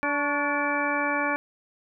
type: harmonic tone with a mistuned harmonic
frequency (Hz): 289.8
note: D4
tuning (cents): -23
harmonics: 1 / 2 / 3 / 4 / 5 / 6 / 8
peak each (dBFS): -31 / -31 / -31 / -31 / -31 / -31 / -31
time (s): 0.03-1.36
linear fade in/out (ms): 0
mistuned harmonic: 4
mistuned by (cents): -53
effects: none